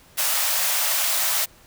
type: high-pass noise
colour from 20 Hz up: white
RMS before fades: -22 dBFS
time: 0.17-1.46 s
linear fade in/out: 20 ms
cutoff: 550 Hz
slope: 96 dB/octave
effects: pink hiss -52 dBFS RMS until 1.66 s